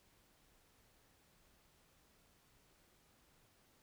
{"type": "silence", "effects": ["pink hiss -71 dBFS RMS until 3.82 s"]}